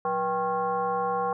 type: tone with frequency modulation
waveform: sine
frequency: 784 Hz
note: G5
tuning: in tune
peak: -24 dBFS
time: 0.05-1.33 s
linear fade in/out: 2 ms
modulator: 300 Hz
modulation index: 1.3
effects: none